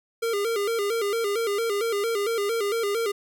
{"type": "tone with vibrato", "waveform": "square", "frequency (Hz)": 431.4, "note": "A4", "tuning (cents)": -34, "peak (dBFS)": -24, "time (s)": [0.22, 3.12], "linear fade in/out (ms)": 10, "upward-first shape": "square", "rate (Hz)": 4.4, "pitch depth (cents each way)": 110, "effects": []}